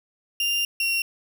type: tone pair in turn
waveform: 35% pulse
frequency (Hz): 2794 / 2743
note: F7 / F7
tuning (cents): 0 / -32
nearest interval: unison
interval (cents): 32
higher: first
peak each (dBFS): -20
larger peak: neither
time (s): 0.4-0.65 / 0.8-1.02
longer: first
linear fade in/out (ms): 2
effects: none